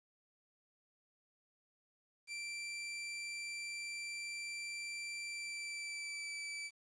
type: tone with pitch glide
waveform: sawtooth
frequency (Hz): 2349 to 2315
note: D7 to D7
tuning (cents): 0 to -25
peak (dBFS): -38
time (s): 2.27-6.71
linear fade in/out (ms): 50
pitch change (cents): -25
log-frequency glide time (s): 5.24-6.34
effects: resampled to 22050 Hz + 11-bit